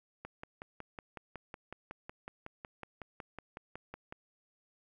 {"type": "click train", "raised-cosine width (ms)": 0.5, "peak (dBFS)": -28, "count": 22, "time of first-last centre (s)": [0.25, 4.125], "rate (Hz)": 5.42, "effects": ["11-bit"]}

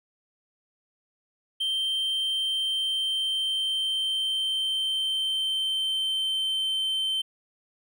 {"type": "tone with pitch glide", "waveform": "triangle", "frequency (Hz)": [3136, 3102], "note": ["G7", "G7"], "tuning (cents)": [0, -19], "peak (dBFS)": -23, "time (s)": [1.6, 7.22], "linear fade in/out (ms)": 10, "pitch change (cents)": -19, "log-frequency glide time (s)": [2.08, 6.73], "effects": []}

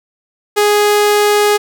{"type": "tone", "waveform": "sawtooth", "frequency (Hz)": 415.3, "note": "G#4", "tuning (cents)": 0, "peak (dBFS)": -5, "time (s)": [0.56, 1.58], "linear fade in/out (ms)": 20, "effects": []}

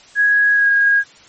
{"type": "tone with pitch glide", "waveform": "sine", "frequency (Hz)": [1661.2, 1636.4], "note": ["G#6", "G#6"], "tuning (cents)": [0, -26], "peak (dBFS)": -10, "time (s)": [0.15, 1.04], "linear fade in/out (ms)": 50, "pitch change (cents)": -26, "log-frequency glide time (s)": [0.53, 0.69], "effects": ["white hiss -45 dBFS RMS until 1.28 s", "MP3 32 kbps"]}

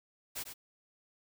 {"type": "noise with echo", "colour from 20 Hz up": "white", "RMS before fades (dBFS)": -39, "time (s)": [0.35, 0.44], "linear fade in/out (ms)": 20, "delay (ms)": 100, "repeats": 1, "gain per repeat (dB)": -7, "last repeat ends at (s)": 0.54, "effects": []}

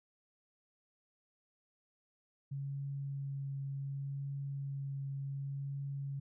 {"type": "tone with vibrato", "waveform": "sine", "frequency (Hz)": 138.59, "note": "C#3", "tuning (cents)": 0, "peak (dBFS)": -37, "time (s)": [2.51, 6.2], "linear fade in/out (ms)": 10, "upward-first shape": "triangle", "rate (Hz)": 0.68, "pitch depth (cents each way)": 12, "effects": []}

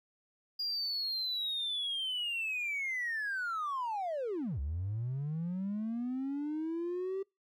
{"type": "linear two-way sweep", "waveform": "triangle", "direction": "down then up", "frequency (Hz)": [4845, 65.41, 391.9], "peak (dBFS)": -30, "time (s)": [0.59, 7.23], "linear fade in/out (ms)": 10, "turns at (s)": 4.6, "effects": ["noise-tail reverb RT60 0.2 s tail -26 dB re dry", "tanh soft clip ceiling -29 dBFS"]}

